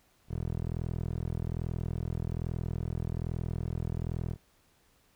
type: tone with band-pass filter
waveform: 15% pulse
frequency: 41.2 Hz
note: E1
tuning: in tune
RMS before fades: -34 dBFS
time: 0.28-4.37 s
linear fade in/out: 50 ms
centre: 140 Hz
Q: 0.58
effects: pink hiss -67 dBFS RMS until 5.15 s